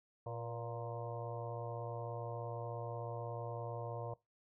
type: harmonic tone with a mistuned harmonic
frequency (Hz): 116.7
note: A#2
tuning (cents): +2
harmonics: 1 / 3 / 4 / 5 / 6 / 7 / 8 / 9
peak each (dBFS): -44 / -55 / -47 / -47 / -49 / -62 / -51 / -54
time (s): 0.26-4.14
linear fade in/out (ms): 5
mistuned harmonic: 4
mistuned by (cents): +39
effects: noise-tail reverb RT60 0.2 s tail -21 dB re dry